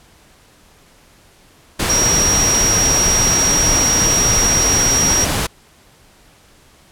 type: tone in noise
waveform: sine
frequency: 5680 Hz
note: F8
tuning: 28 cents sharp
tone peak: -13 dBFS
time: 1.89-5.25 s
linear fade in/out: 10 ms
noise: pink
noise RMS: -18 dBFS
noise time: 1.79-5.47 s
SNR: +2 dB
effects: pink hiss -49 dBFS RMS until 6.91 s + low-pass 12000 Hz 12 dB/octave